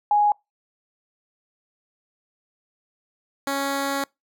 sine / 10% pulse tone pair in turn, 830 / 277 Hz, G#5 / C#4, -1 / -1 cents, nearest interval octave + perfect fifth, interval 1900 cents, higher first, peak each -15 dBFS, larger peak neither, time 0.11-0.32 / 3.47-4.04 s, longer second, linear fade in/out 2 ms, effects noise-tail reverb RT60 0.2 s tail -26 dB re dry

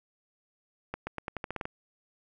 accelerating click train, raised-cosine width 0.5 ms, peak -19 dBFS, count 10, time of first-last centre 0.94-1.654 s, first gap 130 ms, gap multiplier 0.87, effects none

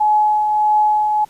sine tone with tremolo, 848 Hz, G#5, 36 cents sharp, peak -10 dBFS, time 0-1.25 s, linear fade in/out 10 ms, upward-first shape triangle, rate 1.6 Hz, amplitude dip 40%, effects pink hiss -50 dBFS RMS until 1.29 s + resampled to 32000 Hz

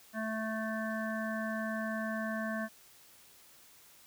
harmonic tone, 220 Hz, A3, in tune, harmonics 1 / 3 / 5 / 7 / 8, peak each -36 / -39 / -44 / -42 / -42 dBFS, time 0.13-2.69 s, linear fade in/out 50 ms, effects white hiss -59 dBFS RMS until 4.06 s

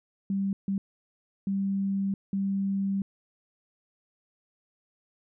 sine tone bursts at uneven times, 196 Hz, G3, in tune, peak -25 dBFS, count 4, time 0.3-0.53 / 0.68-0.78 / 1.47-2.14 / 2.33-3.02 s, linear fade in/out 2 ms, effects none

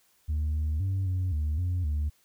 sine tone with pitch steps, 76.2 / 76.9 / 96 / 92.1 / 75.9 / 89.8 / 74.6 Hz, D#2 / D#2 / G2 / F#2 / D#2 / F2 / D2, -36 / -20 / -36 / -7 / -42 / +49 / +28 cents, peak -23 dBFS, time 0.28-2.1 s, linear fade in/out 20 ms, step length 260 ms, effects tanh soft clip ceiling -24 dBFS + white hiss -66 dBFS RMS until 2.24 s

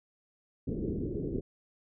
white low-pass noise, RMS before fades -34 dBFS, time 0.67-1.41 s, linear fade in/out 10 ms, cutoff 430 Hz, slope 48 dB/octave, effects none

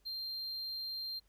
triangle tone, 4176 Hz, C8, 4 cents flat, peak -37 dBFS, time 0.05-1.2 s, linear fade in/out 20 ms, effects added 50 Hz sine -70 dBFS peak until 1.28 s + pink hiss -75 dBFS RMS until 1.28 s

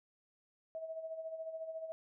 sine tone with tremolo, 645 Hz, E5, 38 cents flat, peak -38 dBFS, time 0.75-1.92 s, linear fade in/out 0 ms, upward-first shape sine, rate 14 Hz, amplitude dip 60%, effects none

